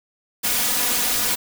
white noise with comb filter, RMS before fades -21 dBFS, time 0.43-1.36 s, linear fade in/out 20 ms, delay 4.1 ms, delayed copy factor +0.95, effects none

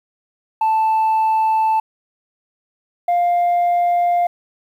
sine tone pair in turn, 880 / 701 Hz, A5 / F5, 0 / +6 cents, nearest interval major third, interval 394 cents, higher first, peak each -11 dBFS, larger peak neither, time 0.61-1.8 / 3.08-4.27 s, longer neither, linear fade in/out 5 ms, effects tanh soft clip ceiling -12 dBFS + 8-bit

